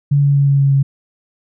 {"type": "tone with pitch steps", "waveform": "sine", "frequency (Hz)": [142.5, 141.52, 140.54, 139.57, 138.6, 137.65], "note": ["C#3", "C#3", "C#3", "C#3", "C#3", "C#3"], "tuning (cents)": [48, 36, 24, 12, 0, -12], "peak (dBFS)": -9, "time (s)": [0.11, 0.83], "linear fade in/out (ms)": 10, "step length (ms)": 120, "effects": []}